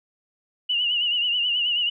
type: tone with vibrato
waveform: sine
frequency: 2888 Hz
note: F#7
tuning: 43 cents flat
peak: -20 dBFS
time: 0.69-1.9 s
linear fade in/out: 10 ms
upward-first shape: triangle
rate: 9.3 Hz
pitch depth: 81 cents each way
effects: none